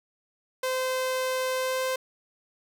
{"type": "tone with pitch glide", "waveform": "sawtooth", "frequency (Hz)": [516, 519], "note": ["C5", "C5"], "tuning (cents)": [-24, -14], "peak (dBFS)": -22, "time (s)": [0.63, 1.96], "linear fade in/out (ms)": 5, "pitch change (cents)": 10, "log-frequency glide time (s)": [1.55, 1.83], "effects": []}